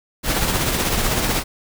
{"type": "noise with tremolo", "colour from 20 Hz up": "pink", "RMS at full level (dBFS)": -18, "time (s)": [0.23, 1.44], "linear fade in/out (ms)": 50, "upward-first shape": "triangle", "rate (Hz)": 16, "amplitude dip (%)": 45, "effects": []}